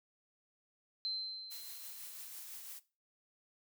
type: tone with exponential decay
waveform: sine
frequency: 4100 Hz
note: C8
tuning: 36 cents flat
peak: -34 dBFS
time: 1.05-2.34 s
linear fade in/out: 0 ms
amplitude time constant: 280 ms
type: noise with tremolo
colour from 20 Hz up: blue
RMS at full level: -47 dBFS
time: 1.5-2.8 s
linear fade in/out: 20 ms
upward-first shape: triangle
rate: 6 Hz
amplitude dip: 35%
effects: noise-tail reverb RT60 0.3 s tail -17 dB re dry